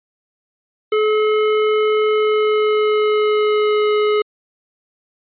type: tone with pitch glide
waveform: square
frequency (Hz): 428.6 to 422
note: A4 to G#4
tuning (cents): -45 to +28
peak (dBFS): -14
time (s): 0.92-4.22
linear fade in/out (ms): 5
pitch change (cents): -27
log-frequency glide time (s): 2.08-3.92
effects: resampled to 8000 Hz